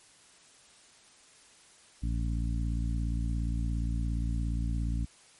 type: harmonic tone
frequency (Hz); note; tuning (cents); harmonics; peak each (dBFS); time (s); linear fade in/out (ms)
57.2; A#1; -32; 1 / 2 / 3 / 4 / 5; -29 / -35 / -39 / -41 / -43; 2.02-5.06; 20
effects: white hiss -58 dBFS RMS until 5.39 s + MP3 48 kbps